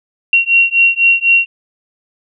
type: beating tone pair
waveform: sine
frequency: 2742 / 2746 Hz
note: F7 / F7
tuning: -32 / -30 cents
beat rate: 4 Hz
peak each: -11 dBFS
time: 0.33-1.46 s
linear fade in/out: 2 ms
effects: none